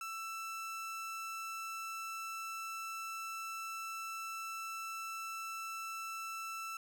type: tone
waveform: 30% pulse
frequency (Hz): 1328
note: E6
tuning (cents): +12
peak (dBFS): -38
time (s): 0.01-6.77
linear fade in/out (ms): 2
effects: none